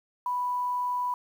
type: tone with quantisation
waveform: sine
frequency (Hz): 987.8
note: B5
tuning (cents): 0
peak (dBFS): -26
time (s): 0.26-1.14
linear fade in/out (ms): 2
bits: 9
effects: none